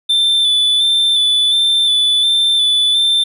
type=tone with vibrato; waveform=triangle; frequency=3520 Hz; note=A7; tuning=in tune; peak=-9 dBFS; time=0.09-3.24 s; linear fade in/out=10 ms; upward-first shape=square; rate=1.4 Hz; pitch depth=21 cents each way; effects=none